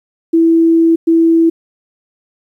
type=tone bursts at uneven times; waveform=sine; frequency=329.6 Hz; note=E4; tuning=in tune; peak=-6 dBFS; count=2; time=0.33-0.96 / 1.07-1.5 s; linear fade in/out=10 ms; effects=8-bit